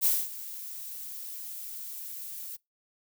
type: noise with ADSR envelope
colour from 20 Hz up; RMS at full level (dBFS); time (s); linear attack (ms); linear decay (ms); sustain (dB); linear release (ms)
violet; -23; 0.01-2.57; 37; 230; -17; 18
effects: noise-tail reverb RT60 0.2 s tail -25 dB re dry